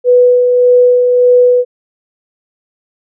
sine tone with tremolo, 493.9 Hz, B4, in tune, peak -3 dBFS, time 0.04-1.65 s, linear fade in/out 50 ms, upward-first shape sine, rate 1.7 Hz, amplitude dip 35%, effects none

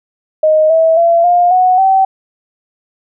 sine tone with pitch steps, 622.3 / 649.1 / 677.1 / 706.2 / 736.6 / 768.4 Hz, D#5 / E5 / E5 / F5 / F#5 / G5, 0 / -27 / +46 / +19 / -8 / -35 cents, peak -6 dBFS, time 0.43-2.05 s, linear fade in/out 5 ms, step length 270 ms, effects none

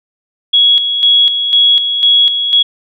sine tone with tremolo, 3338 Hz, G#7, 8 cents sharp, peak -5 dBFS, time 0.53-2.63 s, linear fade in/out 10 ms, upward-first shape square, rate 2 Hz, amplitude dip 55%, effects none

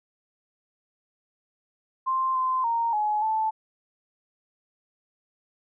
sine tone with pitch steps, 1050 / 1035 / 927 / 845 / 876 Hz, C6 / C6 / A#5 / G#5 / A5, +6 / -19 / -10 / +30 / -8 cents, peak -22 dBFS, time 2.06-3.51 s, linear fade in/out 20 ms, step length 290 ms, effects none

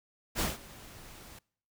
pink noise with ADSR envelope, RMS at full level -29 dBFS, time 0.35-1.39 s, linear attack 51 ms, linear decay 170 ms, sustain -21 dB, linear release 6 ms, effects noise-tail reverb RT60 0.6 s tail -25 dB re dry

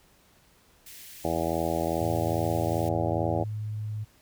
white high-pass noise, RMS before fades -46 dBFS, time 0.86-2.89 s, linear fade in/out 5 ms, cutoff 1700 Hz, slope 48 dB/octave
harmonic tone, 82.41 Hz, E2, in tune, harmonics 1 / 2 / 3 / 4 / 5 / 6 / 7 / 8 / 9 / 10, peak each -36 / -35 / -37 / -32 / -36 / -36 / -32 / -34 / -34 / -37 dBFS, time 1.24-3.44 s, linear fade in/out 10 ms
sine tone with vibrato, 106.9 Hz, A2, 49 cents flat, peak -30 dBFS, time 2-4.05 s, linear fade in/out 20 ms, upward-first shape triangle, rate 18 Hz, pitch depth 9 cents each way
effects pink hiss -61 dBFS RMS until 4.21 s

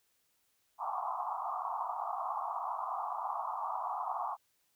white band-pass noise, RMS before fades -37 dBFS, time 0.78-4.37 s, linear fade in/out 50 ms, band 690 to 1200 Hz, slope 96 dB/octave, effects white hiss -75 dBFS RMS until 4.75 s

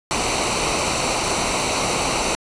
pink noise with comb filter, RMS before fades -21 dBFS, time 0.11-2.35 s, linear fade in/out 0 ms, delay 0.59 ms, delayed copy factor -0.65, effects resampled to 22050 Hz

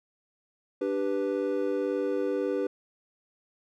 triangle chord, G major, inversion second, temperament equal, 293.7 / 392 / 493.9 Hz, D4 / G4 / B4, 0 / 0 / 0 cents, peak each -30 / -28 / -28 dBFS, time 0.81-2.67 s, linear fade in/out 5 ms, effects none

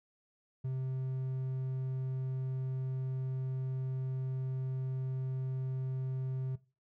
triangle tone, 130.81 Hz, C3, in tune, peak -31 dBFS, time 0.64-6.56 s, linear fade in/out 10 ms, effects noise-tail reverb RT60 0.3 s tail -18 dB re dry

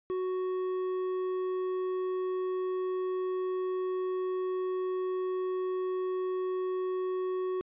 sine tone with hard clipping, 370.3 Hz, F#4, 1 cent sharp, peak -31 dBFS, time 0.1-7.61 s, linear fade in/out 0 ms, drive 6 dB, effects resampled to 8000 Hz

